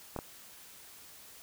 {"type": "clicks", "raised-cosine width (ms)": 1, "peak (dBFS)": -22, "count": 2, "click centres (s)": [0.163, 0.189], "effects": ["white hiss -53 dBFS RMS until 1.42 s"]}